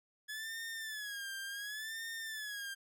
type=tone with vibrato; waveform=sawtooth; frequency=1700 Hz; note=G#6; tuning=40 cents sharp; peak=-37 dBFS; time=0.28-2.75 s; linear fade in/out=20 ms; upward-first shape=sine; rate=0.69 Hz; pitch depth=120 cents each way; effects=none